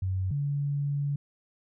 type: tone pair in turn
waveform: sine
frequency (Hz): 94 / 142.78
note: F#2 / D3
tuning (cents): +28 / -48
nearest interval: perfect fifth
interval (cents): 724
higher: second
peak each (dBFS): -26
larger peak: neither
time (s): 0.02-0.31 / 0.31-1.16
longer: second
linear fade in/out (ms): 5
effects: none